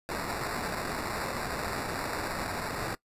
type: noise with sample-and-hold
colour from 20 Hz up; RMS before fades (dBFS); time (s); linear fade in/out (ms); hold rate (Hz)
white; -34; 0.09-2.95; 0; 3150
effects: noise-tail reverb RT60 0.1 s tail -20 dB re dry + resampled to 32000 Hz